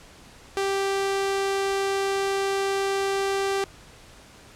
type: tone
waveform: sawtooth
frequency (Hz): 392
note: G4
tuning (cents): 0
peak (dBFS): -19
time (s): 0.57-3.64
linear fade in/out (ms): 0
effects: pink hiss -49 dBFS RMS until 4.55 s + low-pass 9000 Hz 12 dB/octave